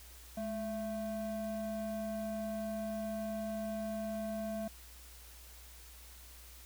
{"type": "ring-modulated tone", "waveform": "triangle", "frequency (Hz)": 440, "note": "A4", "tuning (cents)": 0, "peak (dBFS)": -31, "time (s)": [0.37, 4.68], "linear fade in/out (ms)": 5, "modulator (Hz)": 228, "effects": ["added 60 Hz sine -54 dBFS peak until 6.65 s", "white hiss -56 dBFS RMS until 6.65 s"]}